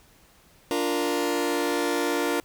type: chord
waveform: sawtooth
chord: Bb major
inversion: first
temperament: just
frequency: 291.4 / 349.6 / 466.2 Hz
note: D4 / F4 / Bb4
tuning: -13 / +2 / 0 cents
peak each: -24 dBFS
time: 0.71-2.4 s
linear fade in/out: 0 ms
effects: pink hiss -57 dBFS RMS until 2.44 s